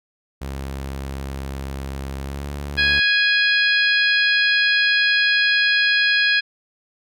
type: tone with pitch glide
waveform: sawtooth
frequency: 67.9 to 71.32 Hz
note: C#2 to C#2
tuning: -35 to +50 cents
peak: -23 dBFS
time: 0.41-3 s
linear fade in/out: 10 ms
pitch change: +85 cents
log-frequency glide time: 2.21-2.49 s
type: harmonic tone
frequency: 829 Hz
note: G#5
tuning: 3 cents flat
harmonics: 2 / 3 / 4 / 5 / 6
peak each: -17 / -21 / -23 / -25 / -27 dBFS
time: 2.77-6.41 s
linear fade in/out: 20 ms
effects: none